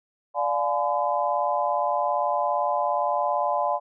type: chord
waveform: sine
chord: D diminished seventh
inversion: none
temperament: just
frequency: 587.3 / 704.8 / 845.8 / 1014.9 Hz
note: D5 / F5 / Ab5 / Cb6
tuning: 0 / +16 / +31 / +47 cents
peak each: -27 dBFS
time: 0.34-3.8 s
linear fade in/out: 50 ms
effects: none